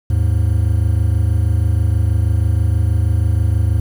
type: tone pair together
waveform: triangle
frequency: 78.4 / 104.65 Hz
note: D#2 / G#2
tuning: +14 / +14 cents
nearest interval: perfect fourth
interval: 500 cents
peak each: -13 dBFS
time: 0.1-3.8 s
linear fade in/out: 5 ms
effects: 7-bit